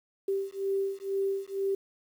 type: beating tone pair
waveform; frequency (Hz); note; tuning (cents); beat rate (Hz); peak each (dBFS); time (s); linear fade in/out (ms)
sine; 390.3 / 392.4; G4 / G4; -8 / +2; 2.1; -31; 0.28-1.75; 5
effects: 9-bit